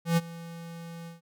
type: tone with ADSR envelope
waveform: square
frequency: 167.7 Hz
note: E3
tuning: 30 cents sharp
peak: -20 dBFS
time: 0.05-1.21 s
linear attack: 120 ms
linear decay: 33 ms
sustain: -20 dB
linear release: 140 ms
effects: none